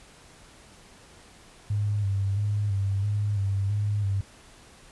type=tone with vibrato; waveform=sine; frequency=100.9 Hz; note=G#2; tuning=49 cents flat; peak=-23 dBFS; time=1.7-4.21 s; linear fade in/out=5 ms; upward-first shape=square; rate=1.5 Hz; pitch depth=43 cents each way; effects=pink hiss -52 dBFS RMS until 4.91 s + resampled to 24000 Hz